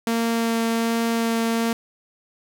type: tone with vibrato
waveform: sawtooth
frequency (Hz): 229.3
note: A#3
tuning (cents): -28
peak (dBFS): -16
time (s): 0.07-1.73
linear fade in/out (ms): 2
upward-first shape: sine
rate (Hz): 1.3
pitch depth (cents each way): 8
effects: none